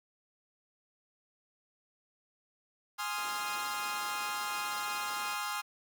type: chord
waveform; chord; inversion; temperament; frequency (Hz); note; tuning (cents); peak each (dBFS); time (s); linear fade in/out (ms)
sawtooth; F minor seventh; first; equal with one note detuned; 830.6 / 1046.5 / 1244.5 / 1389.7; Ab5 / C6 / Eb6 / F6; 0 / 0 / 0 / -9; -36; 2.98-5.62; 20
type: noise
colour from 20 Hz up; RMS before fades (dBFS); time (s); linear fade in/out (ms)
pink; -48; 3.18-5.34; 0
effects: high-pass 300 Hz 12 dB/octave